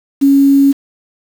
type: tone with quantisation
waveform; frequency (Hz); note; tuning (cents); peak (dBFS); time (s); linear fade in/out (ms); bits
sine; 277.2; C#4; 0; -5; 0.21-0.73; 20; 5
effects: none